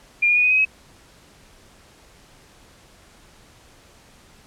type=tone with pitch steps; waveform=sine; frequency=2404 / 2433 / 2463 / 2493 / 2524 / 2554 Hz; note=D7 / D#7 / D#7 / D#7 / D#7 / D#7; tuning=+40 / -39 / -18 / +3 / +24 / +45 cents; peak=-14 dBFS; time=0.22-0.652 s; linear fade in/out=10 ms; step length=72 ms; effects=pink hiss -51 dBFS RMS until 4.46 s + low-pass 10000 Hz 12 dB/octave